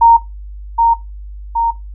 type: tone with echo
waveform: sine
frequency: 926 Hz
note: A#5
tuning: 12 cents flat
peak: -4 dBFS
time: 0.01-0.17 s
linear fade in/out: 10 ms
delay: 770 ms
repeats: 2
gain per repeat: -4 dB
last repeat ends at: 1.71 s
effects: noise-tail reverb RT60 0.2 s tail -17 dB re dry + added 50 Hz sine -27 dBFS peak until 1.94 s